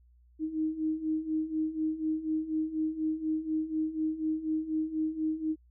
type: beating tone pair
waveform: sine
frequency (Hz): 311.1 / 315.2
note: D#4 / D#4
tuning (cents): 0 / +23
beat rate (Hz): 4.1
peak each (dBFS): -34 / -30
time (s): 0.39-5.56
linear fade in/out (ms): 50
effects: added 60 Hz sine -58 dBFS peak until 5.7 s